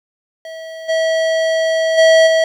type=tone with level steps; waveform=square; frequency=647 Hz; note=E5; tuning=32 cents flat; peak=-28 / -14 / -7 / -11 dBFS; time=0.45-2.44 s; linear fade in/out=2 ms; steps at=0.88 / 1.97 / 2.26 s; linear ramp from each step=20 ms; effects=low-pass 5000 Hz 12 dB/octave + 8-bit